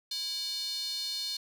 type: tone with high-pass filter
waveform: square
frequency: 329.1 Hz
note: E4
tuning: 3 cents flat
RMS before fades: -35 dBFS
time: 0.11-1.37 s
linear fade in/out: 5 ms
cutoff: 4100 Hz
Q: 8.9
effects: none